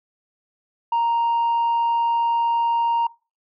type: tone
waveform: sine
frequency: 932.3 Hz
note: A#5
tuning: in tune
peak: -15 dBFS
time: 0.92-3.07 s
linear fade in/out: 5 ms
effects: noise-tail reverb RT60 0.3 s tail -23 dB re dry + tanh soft clip ceiling -16 dBFS